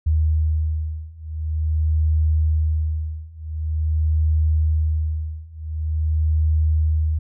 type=beating tone pair; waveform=sine; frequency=77.78 / 78.24 Hz; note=D#2 / D#2; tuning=0 / +10 cents; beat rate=0.46 Hz; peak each=-21 / -20 dBFS; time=0.06-7.19 s; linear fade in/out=10 ms; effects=none